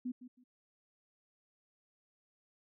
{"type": "tone with echo", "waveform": "sine", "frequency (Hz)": 249.8, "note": "B3", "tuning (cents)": 20, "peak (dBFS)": -35, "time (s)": [0.05, 0.12], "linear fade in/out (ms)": 10, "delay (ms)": 160, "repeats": 2, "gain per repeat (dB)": -13, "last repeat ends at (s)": 0.44, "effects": []}